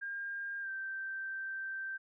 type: tone with pitch glide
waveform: sine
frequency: 1607 to 1563.1 Hz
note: G6 to G6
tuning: +43 to -5 cents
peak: -37 dBFS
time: 0.01-1.98 s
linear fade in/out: 20 ms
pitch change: -48 cents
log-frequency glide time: 0.61-0.69 s
effects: none